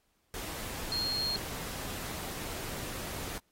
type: tone in noise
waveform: sine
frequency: 4246 Hz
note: C8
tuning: 25 cents sharp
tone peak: -30 dBFS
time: 0.92-1.36 s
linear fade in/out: 0 ms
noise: pink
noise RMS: -40 dBFS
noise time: 0.34-3.38 s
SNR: +7 dB
effects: pink hiss -74 dBFS RMS until 3.51 s + AAC 48 kbps